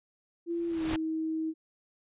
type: tone with pitch glide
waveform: sine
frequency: 339.6 to 318.7 Hz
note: F4 to D#4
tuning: -48 to +42 cents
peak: -29 dBFS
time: 0.46-1.54 s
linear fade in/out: 50 ms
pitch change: -110 cents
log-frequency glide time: 0.68-0.84 s
type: noise with exponential growth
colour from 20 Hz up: pink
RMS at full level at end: -31 dBFS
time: 0.5-0.96 s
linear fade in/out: 2 ms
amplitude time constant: 100 ms
effects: resampled to 8000 Hz